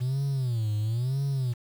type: tone with vibrato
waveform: triangle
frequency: 121.4 Hz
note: B2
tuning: 29 cents flat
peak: -22 dBFS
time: 0-1.54 s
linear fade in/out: 20 ms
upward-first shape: sine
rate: 1 Hz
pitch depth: 240 cents each way
effects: tanh soft clip ceiling -19 dBFS + 8-bit